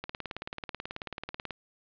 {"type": "click train", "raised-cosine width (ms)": 0.3, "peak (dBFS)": -20, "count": 28, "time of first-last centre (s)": [0.04, 1.507], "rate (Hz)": 18.4, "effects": ["resampled to 11025 Hz", "9-bit"]}